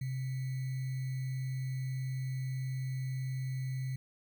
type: tone with sample-and-hold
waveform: sine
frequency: 130.81 Hz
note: C3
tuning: in tune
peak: -33 dBFS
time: 0.01-3.96 s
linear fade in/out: 5 ms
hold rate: 2100 Hz
effects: none